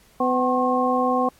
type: harmonic tone with a mistuned harmonic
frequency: 252.2 Hz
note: B3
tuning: 36 cents sharp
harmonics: 1 / 2 / 3 / 4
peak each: -23 / -23 / -23 / -23 dBFS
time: 0.2-1.29 s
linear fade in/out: 5 ms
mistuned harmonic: 4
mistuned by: +110 cents
effects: pink hiss -55 dBFS RMS until 1.39 s + MP3 64 kbps